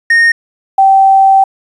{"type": "tone pair in turn", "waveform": ["triangle", "sine"], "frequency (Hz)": [1849, 775.8], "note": ["A#6", "G5"], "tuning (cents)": [-15, -18], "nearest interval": "octave + minor third", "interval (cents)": 1503, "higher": "first", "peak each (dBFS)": -3, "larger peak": "neither", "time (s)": [[0.1, 0.32], [0.78, 1.44]], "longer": "second", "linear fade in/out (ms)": 5, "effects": ["resampled to 24000 Hz", "7-bit"]}